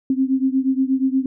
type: beating tone pair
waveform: sine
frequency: 261.6 / 270 Hz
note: C4 / C#4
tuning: 0 / -45 cents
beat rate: 8.4 Hz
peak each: -18 / -20 dBFS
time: 0.1-1.26 s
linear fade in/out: 2 ms
effects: none